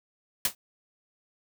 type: noise with exponential decay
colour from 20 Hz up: white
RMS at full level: -20 dBFS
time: 0.45-0.55 s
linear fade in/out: 2 ms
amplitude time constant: 20 ms
effects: none